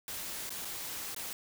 white noise with dropouts, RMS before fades -40 dBFS, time 0.08-1.33 s, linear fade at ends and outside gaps 1 ms, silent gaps 0.494-0.504 / 0.648-0.652 / 1.147-1.163 s, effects none

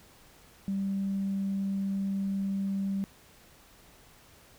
sine tone, 195.7 Hz, G3, 3 cents flat, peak -27 dBFS, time 0.68-3.04 s, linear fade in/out 0 ms, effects tanh soft clip ceiling -23 dBFS + pink hiss -57 dBFS RMS until 4.58 s

